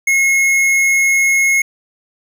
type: tone with tanh clipping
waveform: sine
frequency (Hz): 2167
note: C#7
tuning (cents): -40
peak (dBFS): -12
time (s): 0.07-1.62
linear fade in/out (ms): 5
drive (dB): 15
effects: none